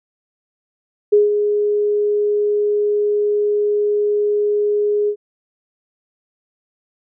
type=tone with ADSR envelope; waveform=sine; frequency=415.3 Hz; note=G#4; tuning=in tune; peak=-7 dBFS; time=1.12-5.16 s; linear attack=12 ms; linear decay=160 ms; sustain=-7 dB; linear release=74 ms; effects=none